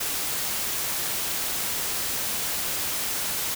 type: noise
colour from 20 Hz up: white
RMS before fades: -28 dBFS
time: 0-3.55 s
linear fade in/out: 10 ms
effects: none